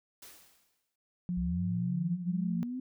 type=noise with exponential decay; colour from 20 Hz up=white; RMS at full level=-48 dBFS; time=0.22-0.96 s; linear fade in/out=5 ms; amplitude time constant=160 ms
type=tone with vibrato; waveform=sine; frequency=176.7 Hz; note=F3; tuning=21 cents sharp; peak=-30 dBFS; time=1.29-2.63 s; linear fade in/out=0 ms; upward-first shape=sine; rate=3.7 Hz; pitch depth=18 cents each way
type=linear sweep; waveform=sine; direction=up; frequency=58.8 to 260.3 Hz; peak=-34 dBFS; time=1.37-2.8 s; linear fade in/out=5 ms
effects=none